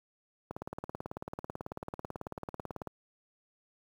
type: click train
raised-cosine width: 1 ms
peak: -24 dBFS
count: 44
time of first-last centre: 0.51-2.873 s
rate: 18.2 Hz
effects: high-pass 60 Hz 12 dB/octave + 9-bit